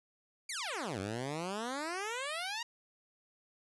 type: exponential two-way sweep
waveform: 10% pulse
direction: down then up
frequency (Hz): 2407 to 92.5 to 961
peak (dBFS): -28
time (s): 0.49-2.63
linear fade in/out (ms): 5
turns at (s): 0.99
effects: resampled to 24000 Hz